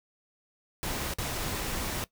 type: noise with dropouts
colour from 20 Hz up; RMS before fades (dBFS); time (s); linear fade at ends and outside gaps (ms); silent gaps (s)
pink; -33; 0.83-2.04; 0; 1.137-1.185
effects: noise-tail reverb RT60 0.1 s tail -18 dB re dry